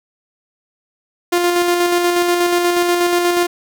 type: tone with tremolo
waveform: sawtooth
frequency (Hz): 350.3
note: F4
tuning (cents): +5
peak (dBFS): -8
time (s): 1.32-3.47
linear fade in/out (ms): 10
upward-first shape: square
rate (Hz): 8.3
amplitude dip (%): 30
effects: none